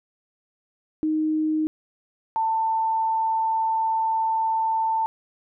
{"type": "tone pair in turn", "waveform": "sine", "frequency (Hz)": [311.1, 891.7], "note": ["D#4", "A5"], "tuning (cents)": [0, 23], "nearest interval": "octave + tritone", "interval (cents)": 1823, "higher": "second", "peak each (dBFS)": -20, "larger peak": "neither", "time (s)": [[1.03, 1.67], [2.36, 5.06]], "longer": "second", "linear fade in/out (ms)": 0, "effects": []}